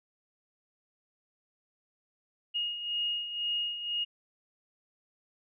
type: beating tone pair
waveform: sine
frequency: 2862 / 2864 Hz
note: F7 / F7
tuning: +42 / +43 cents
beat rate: 2 Hz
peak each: -38 / -31 dBFS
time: 2.54-4.05 s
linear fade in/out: 20 ms
effects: none